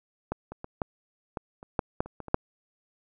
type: clicks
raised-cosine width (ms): 1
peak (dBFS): -15 / -25 / -23 / -14 / -18 / -30 / -10 / -11 / -29 / -24 / -25 / -6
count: 12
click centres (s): 0.32 / 0.52 / 0.644 / 0.818 / 1.372 / 1.629 / 1.792 / 2.005 / 2.06 / 2.203 / 2.283 / 2.344
effects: none